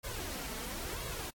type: noise with flanger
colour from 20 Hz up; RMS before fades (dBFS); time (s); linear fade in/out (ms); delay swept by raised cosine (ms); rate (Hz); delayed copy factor
pink; -40; 0.03-1.31; 20; 1.8 to 4.6; 0.98; +0.65
effects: AAC 64 kbps